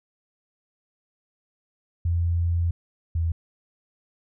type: tone pair in turn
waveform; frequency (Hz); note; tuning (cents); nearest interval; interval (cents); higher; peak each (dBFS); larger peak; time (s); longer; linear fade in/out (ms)
sine; 85.3 / 82.78; F2 / E2; -40 / +8; minor second; 52; first; -20 / -21; first; 2.05-2.71 / 3.15-3.32; first; 5
effects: none